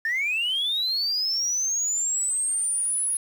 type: linear sweep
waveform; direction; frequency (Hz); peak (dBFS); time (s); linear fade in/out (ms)
sine; up; 1760 to 10520; -21; 0.05-3.17; 2
effects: tanh soft clip ceiling -20 dBFS + 8-bit